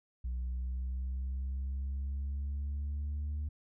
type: exponential sweep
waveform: sine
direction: up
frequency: 61.3 to 74.9 Hz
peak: -31 dBFS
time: 0.24-3.49 s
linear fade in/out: 10 ms
effects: tanh soft clip ceiling -32 dBFS